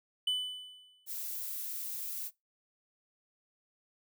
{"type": "tone with exponential decay", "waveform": "triangle", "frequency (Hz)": 3000, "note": "F#7", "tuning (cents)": 23, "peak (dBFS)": -25, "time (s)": [0.27, 1.06], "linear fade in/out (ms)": 5, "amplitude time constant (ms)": 170}
{"type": "noise", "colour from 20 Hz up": "violet", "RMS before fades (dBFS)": -39, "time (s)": [1.06, 2.31], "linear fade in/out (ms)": 50}
{"effects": ["noise-tail reverb RT60 0.2 s tail -22 dB re dry"]}